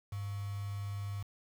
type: tone with quantisation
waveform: sine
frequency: 100.7 Hz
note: G2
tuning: 47 cents sharp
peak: -36 dBFS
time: 0.12-1.23 s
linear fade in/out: 5 ms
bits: 8
effects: none